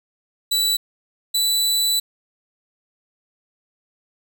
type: tone pair in turn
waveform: sawtooth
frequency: 3951 / 3970 Hz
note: B7 / B7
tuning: 0 / +8 cents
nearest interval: unison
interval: 8 cents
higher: second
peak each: -14 dBFS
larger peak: neither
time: 0.51-0.77 / 1.34-2 s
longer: second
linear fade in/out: 10 ms
effects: none